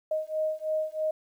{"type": "beating tone pair", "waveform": "sine", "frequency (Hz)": [622.3, 625.4], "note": ["D#5", "D#5"], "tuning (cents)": [0, 9], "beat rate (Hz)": 3.1, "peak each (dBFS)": [-30, -30], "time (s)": [0.11, 1.11], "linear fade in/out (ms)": 5, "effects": ["10-bit"]}